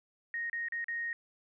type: tone with dropouts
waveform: sine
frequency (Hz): 1864.7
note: A#6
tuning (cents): 0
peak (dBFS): -33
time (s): 0.34-1.13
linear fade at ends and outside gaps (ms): 1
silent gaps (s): 0.498-0.53 / 0.685-0.722 / 0.843-0.883
effects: none